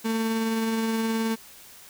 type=tone with tremolo; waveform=35% pulse; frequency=224.3 Hz; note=A3; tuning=34 cents sharp; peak=-21 dBFS; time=0.04-1.36 s; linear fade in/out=20 ms; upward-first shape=triangle; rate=19 Hz; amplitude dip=25%; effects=white hiss -48 dBFS RMS until 1.89 s